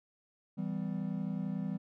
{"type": "chord", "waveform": "triangle", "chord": "E minor", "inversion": "none", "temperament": "equal with one note detuned", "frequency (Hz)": [164.81, 196, 251.8], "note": ["E3", "G3", "B3"], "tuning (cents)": [0, 0, 34], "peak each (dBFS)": [-36, -34, -39], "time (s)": [0.57, 1.78], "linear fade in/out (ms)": 20, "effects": []}